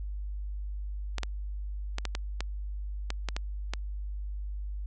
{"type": "clicks", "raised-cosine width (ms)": 0.2, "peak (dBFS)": -15, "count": 10, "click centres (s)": [1.183, 1.233, 1.984, 2.053, 2.151, 2.406, 3.104, 3.287, 3.365, 3.736], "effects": ["added 50 Hz sine -33 dBFS peak until 4.86 s", "resampled to 24000 Hz"]}